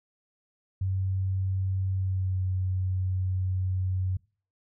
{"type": "tone with pitch glide", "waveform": "sine", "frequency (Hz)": [95, 93.1], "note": ["F#2", "F#2"], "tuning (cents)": [46, 11], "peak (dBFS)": -25, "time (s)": [0.81, 4.17], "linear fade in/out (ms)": 5, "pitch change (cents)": -35, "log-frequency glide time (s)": [1.93, 2.42], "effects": ["noise-tail reverb RT60 0.4 s tail -24 dB re dry"]}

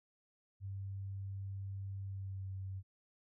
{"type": "tone with pitch glide", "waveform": "sine", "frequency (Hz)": [97.7, 95.69], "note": ["G2", "G2"], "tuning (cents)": [-5, -41], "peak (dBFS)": -40, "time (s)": [0.6, 2.83], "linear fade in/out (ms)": 50, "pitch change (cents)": -36, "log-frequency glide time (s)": [2.03, 2.49], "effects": []}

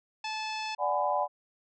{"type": "harmonic tone", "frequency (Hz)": 869, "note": "A5", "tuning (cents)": -22, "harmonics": [1, 2, 3, 4, 5, 6, 7, 8, 9], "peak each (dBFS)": [-35, -45, -38, -44, -45, -43, -53, -56, -58], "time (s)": [0.24, 0.75], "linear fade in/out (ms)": 5}
{"type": "chord", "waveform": "sine", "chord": "G# half-diminished seventh", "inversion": "second", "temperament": "equal with one note detuned", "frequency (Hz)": [587.3, 740, 830.6, 1002.1], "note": ["D5", "F#5", "G#5", "B5"], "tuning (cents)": [0, 0, 0, 25], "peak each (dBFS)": -31, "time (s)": [0.78, 1.28], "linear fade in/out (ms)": 50}
{"effects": []}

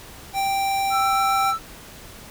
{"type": "tone", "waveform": "square", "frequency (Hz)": 784, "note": "G5", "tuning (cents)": 0, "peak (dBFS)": -21, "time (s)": [0.33, 1.54], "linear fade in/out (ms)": 50}
{"type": "tone with vibrato", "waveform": "triangle", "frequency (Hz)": 1331, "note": "E6", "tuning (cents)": 16, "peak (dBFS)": -19, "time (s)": [0.9, 1.59], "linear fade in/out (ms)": 50, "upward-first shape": "triangle", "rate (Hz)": 7.3, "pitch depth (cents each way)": 14}
{"effects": ["pink hiss -42 dBFS RMS until 2.3 s"]}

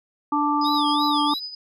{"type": "harmonic tone", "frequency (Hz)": 293.7, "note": "D4", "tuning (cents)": 0, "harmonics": [1, 3, 4], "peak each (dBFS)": [-23, -23, -23], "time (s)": [0.32, 1.34], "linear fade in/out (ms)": 5}
{"type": "tone with tremolo", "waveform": "sine", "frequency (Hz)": 4986, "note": "D#8", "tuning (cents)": 3, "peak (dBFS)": -28, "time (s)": [0.61, 1.55], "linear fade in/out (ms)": 5, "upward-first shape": "triangle", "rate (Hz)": 7.5, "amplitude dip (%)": 70}
{"type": "tone with vibrato", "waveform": "triangle", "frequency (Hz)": 3575, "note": "A7", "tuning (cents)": 27, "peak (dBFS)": -25, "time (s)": [0.64, 1.4], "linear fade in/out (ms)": 20, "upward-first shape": "sine", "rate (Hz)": 3, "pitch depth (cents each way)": 180}
{"effects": []}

